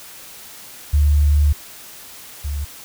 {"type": "tone pair in turn", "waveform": "sine", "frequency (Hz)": [73.42, 72.37], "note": ["D2", "D2"], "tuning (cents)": [0, -25], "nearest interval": "unison", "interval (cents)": 25, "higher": "first", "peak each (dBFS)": [-11, -21], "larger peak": "first", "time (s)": [[0.93, 1.53], [2.44, 2.65]], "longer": "first", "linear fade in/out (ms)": 10, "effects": ["white hiss -39 dBFS RMS until 2.84 s"]}